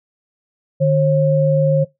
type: tone pair together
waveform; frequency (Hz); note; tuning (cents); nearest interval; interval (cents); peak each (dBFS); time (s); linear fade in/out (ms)
sine; 151.3 / 539.2; D#3 / C#5; -48 / -48; octave + minor seventh; 2200; -14; 0.8-1.85; 20
effects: noise-tail reverb RT60 0.2 s tail -23 dB re dry